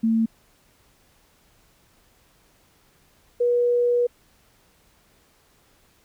sine tone pair in turn, 225 / 483.7 Hz, A3 / B4, +39 / -36 cents, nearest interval octave + minor second, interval 1325 cents, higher second, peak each -17 dBFS, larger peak neither, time 0.03-0.26 / 3.4-4.07 s, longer second, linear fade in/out 10 ms, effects pink hiss -60 dBFS RMS until 6.04 s

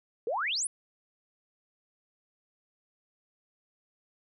sine exponential sweep, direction up, 420.5 to 10548 Hz, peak -28 dBFS, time 0.27-0.67 s, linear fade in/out 2 ms, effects none

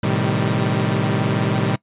sawtooth chord, A half-diminished seventh, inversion none, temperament equal with one note detuned, 110 / 128.71 / 155.56 / 196 Hz, A2 / C3 / Eb3 / G3, 0 / -28 / 0 / 0 cents, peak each -19 dBFS, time 0.03-1.76 s, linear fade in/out 5 ms, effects noise-tail reverb RT60 0.1 s tail -22 dB re dry + resampled to 8000 Hz

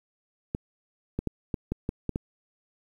clicks, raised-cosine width 3 ms, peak -15 dBFS, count 8, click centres 0.549 / 1.19 / 1.273 / 1.542 / 1.72 / 1.891 / 2.093 / 2.159 s, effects 9-bit

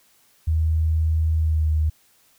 sine tone with pitch glide, 79.6 to 77.56 Hz, D#2 to D#2, +40 to -5 cents, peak -17 dBFS, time 0.47-1.9 s, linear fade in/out 10 ms, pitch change -45 cents, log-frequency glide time 1.37-1.69 s, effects white hiss -59 dBFS RMS until 2.38 s

